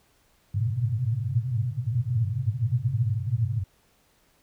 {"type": "band-pass noise", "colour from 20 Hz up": "white", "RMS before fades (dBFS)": -26, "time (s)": [0.54, 3.64], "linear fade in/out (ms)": 10, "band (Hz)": [100, 130], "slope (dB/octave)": 96, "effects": ["pink hiss -64 dBFS RMS until 4.42 s"]}